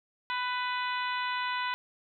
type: harmonic tone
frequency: 497.2 Hz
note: B4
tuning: 12 cents sharp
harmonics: 2 / 3 / 4 / 5 / 6 / 7 / 8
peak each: -32 / -36 / -38 / -40 / -42 / -43 / -44 dBFS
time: 0.3-1.74 s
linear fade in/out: 0 ms
effects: none